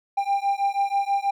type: beating tone pair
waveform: triangle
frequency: 793 / 799.2 Hz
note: G5 / G5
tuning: +20 / +33 cents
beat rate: 6.2 Hz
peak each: -22 dBFS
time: 0.17-1.31 s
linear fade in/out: 10 ms
effects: none